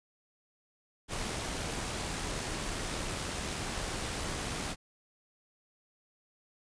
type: noise with amplitude modulation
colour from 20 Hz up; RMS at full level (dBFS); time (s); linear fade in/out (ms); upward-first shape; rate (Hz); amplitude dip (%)
pink; -35; 1.08-4.76; 50; sine; 76.5; 25
effects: resampled to 22050 Hz